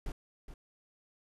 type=noise with echo; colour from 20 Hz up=brown; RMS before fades=-37 dBFS; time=0.06-0.12 s; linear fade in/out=2 ms; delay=420 ms; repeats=1; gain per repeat=-10 dB; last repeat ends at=0.54 s; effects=resampled to 32000 Hz